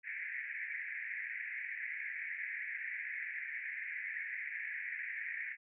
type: band-pass noise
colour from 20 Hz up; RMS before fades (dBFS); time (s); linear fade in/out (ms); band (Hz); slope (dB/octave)
pink; -42; 0.03-5.57; 50; 1700 to 2300; 96
effects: none